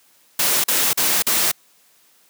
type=noise bursts; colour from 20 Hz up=white; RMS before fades=-18 dBFS; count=4; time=0.39-1.516 s; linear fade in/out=5 ms; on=250 ms; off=42 ms; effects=white hiss -56 dBFS RMS until 2.29 s + high-pass 150 Hz 12 dB/octave